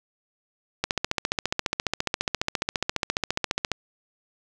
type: click train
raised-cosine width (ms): 0.2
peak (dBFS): -6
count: 43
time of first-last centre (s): 0.84-3.717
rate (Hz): 14.6
effects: none